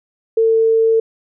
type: tone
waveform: sine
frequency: 449.3 Hz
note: A4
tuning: 36 cents sharp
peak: -10 dBFS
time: 0.37-1 s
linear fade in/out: 5 ms
effects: none